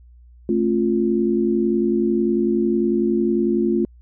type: chord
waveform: sine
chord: A augmented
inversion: none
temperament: equal with one note detuned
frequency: 220 / 271 / 349.2 Hz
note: A3 / C#4 / E#4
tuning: 0 / -39 / 0 cents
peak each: -20 / -24 / -19 dBFS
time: 0.49-3.85 s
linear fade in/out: 2 ms
effects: added 60 Hz sine -44 dBFS peak until 4.01 s